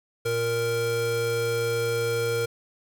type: tone pair together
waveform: square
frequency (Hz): 116.18 / 466.2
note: A#2 / A#4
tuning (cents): -5 / 0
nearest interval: 2 octaves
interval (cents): 2405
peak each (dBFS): -32 / -25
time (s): 0.25-2.46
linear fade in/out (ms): 10
effects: none